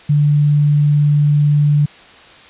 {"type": "tone", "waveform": "sine", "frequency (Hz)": 147, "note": "D3", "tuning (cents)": 2, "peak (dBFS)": -9, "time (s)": [0.09, 1.86], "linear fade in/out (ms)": 10, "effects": ["white hiss -41 dBFS RMS until 2.49 s", "resampled to 8000 Hz"]}